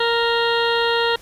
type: harmonic tone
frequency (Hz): 466.2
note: A#4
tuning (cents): 0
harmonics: 1 / 2 / 3 / 4 / 6 / 7 / 8 / 9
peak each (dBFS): -20 / -23 / -25 / -26 / -28 / -28 / -29 / -30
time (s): 0-1.16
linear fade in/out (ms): 5
effects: pink hiss -46 dBFS RMS until 1.21 s + resampled to 32000 Hz